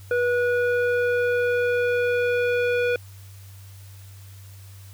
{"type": "tone with low-pass filter sweep", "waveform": "square", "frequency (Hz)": 486.7, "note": "B4", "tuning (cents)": -25, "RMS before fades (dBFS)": -22, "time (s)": [0.11, 2.96], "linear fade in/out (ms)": 2, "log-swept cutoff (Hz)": [1500, 2400], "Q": 1.7, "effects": ["added 97 Hz sine -41 dBFS peak until 4.93 s", "white hiss -52 dBFS RMS until 4.93 s"]}